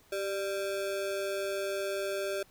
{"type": "ring-modulated tone", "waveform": "square", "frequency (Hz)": 492.4, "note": "B4", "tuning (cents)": -5, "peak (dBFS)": -29, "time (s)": [0.12, 2.43], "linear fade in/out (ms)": 5, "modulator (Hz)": 102, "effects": ["pink hiss -62 dBFS RMS until 2.5 s"]}